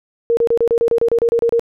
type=tone bursts; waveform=sine; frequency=466.2 Hz; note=A#4; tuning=in tune; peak=-11 dBFS; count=13; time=0.3-1.595 s; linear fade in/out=0 ms; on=71 ms; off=31 ms; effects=none